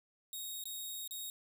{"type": "tone with dropouts", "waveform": "10% pulse", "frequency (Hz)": 3758, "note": "A#7", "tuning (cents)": 13, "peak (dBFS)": -33, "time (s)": [0.33, 1.3], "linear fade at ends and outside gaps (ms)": 1, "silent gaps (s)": [[0.639, 0.655], [1.076, 1.109]], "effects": ["11-bit"]}